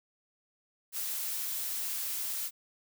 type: noise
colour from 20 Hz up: blue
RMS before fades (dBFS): -35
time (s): 0.92-2.51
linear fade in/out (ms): 50
effects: none